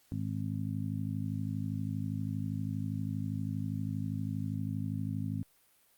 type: harmonic tone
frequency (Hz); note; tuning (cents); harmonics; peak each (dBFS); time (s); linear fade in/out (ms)
52.5; G#1; +19; 2 / 3 / 4 / 5; -36 / -38 / -39 / -40; 0.12-5.43; 0
effects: white hiss -67 dBFS RMS until 5.97 s + Opus 48 kbps